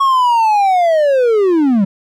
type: linear sweep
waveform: triangle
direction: down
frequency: 1108.7 to 185 Hz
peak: -7 dBFS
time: 0-1.85 s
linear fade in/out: 10 ms
effects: none